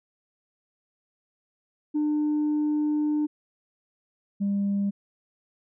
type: tone pair in turn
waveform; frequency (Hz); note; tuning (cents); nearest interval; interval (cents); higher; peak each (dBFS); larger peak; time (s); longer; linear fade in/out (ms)
sine; 300 / 200.2; D4 / G3; +37 / +37; perfect fifth; 700; first; -20 / -21; first; 1.94-3.27 / 4.4-4.91; first; 20
effects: tanh soft clip ceiling -20 dBFS